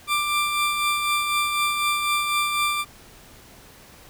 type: tone with tremolo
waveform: 20% pulse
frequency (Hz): 1182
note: D6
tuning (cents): +11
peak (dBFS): -14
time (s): 0.07-2.85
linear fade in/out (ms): 50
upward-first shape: triangle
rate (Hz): 4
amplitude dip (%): 45
effects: pink hiss -48 dBFS RMS until 4.09 s